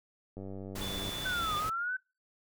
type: click train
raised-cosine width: 2 ms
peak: -30 dBFS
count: 71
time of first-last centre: 0.37-1.092 s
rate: 96.9 Hz
type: noise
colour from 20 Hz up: pink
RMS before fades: -40 dBFS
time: 0.75-1.7 s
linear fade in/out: 10 ms
type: tone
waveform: sine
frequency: 3482 Hz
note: A7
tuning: 19 cents flat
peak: -38 dBFS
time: 0.81-1.6 s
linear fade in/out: 10 ms
type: linear two-way sweep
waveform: sine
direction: down then up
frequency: 1539 to 1200 to 1539 Hz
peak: -31 dBFS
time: 1.25-1.97 s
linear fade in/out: 10 ms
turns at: 1.56 s
effects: noise-tail reverb RT60 0.3 s tail -25 dB re dry